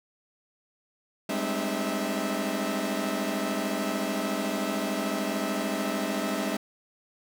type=tone cluster; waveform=sawtooth; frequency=197.3 / 210.8 / 260.7 / 304.1 / 653 Hz; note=G3 / G#3 / C4 / D#4 / E5; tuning=+11 / +26 / -6 / -40 / -17 cents; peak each=-30 dBFS; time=1.29-6.57 s; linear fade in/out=5 ms; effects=none